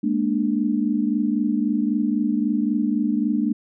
sine tone cluster, 210.7 / 234.5 / 295.9 Hz, G#3 / A#3 / D4, +25 / +11 / +13 cents, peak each -23 dBFS, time 0.03-3.53 s, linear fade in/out 10 ms, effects none

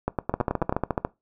two click trains, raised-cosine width 1 ms, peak -9 / -10 dBFS, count 11 / 7, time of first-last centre 0.34-1.049 / 0.08-0.725 s, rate 14.1 / 9.3 Hz, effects noise-tail reverb RT60 0.2 s tail -20 dB re dry

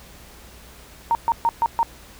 sine tone bursts, 925 Hz, A#5, 14 cents flat, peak -15 dBFS, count 5, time 1.11-1.83 s, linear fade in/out 0 ms, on 40 ms, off 130 ms, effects added 60 Hz sine -48 dBFS peak until 2.19 s + pink hiss -46 dBFS RMS until 2.19 s

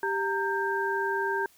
sine tone cluster, 392.5 / 920 / 1582 Hz, G4 / A#5 / G6, +2 / -23 / +15 cents, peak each -30 dBFS, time 0.03-1.46 s, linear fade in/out 2 ms, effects white hiss -60 dBFS RMS until 1.57 s

